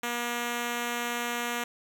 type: tone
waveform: 5% pulse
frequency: 239.2 Hz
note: A#3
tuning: 45 cents sharp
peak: -18 dBFS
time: 0.03-1.64 s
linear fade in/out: 5 ms
effects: none